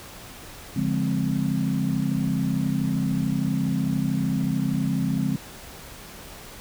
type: chord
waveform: sine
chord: D half-diminished seventh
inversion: none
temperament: equal with one note detuned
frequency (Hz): 143.06 / 174.61 / 207.7 / 261.6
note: D3 / F3 / Ab3 / C4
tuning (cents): -45 / 0 / 0 / 0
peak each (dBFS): -27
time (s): 0.76-5.36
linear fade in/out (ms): 5
effects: pink hiss -42 dBFS RMS until 6.6 s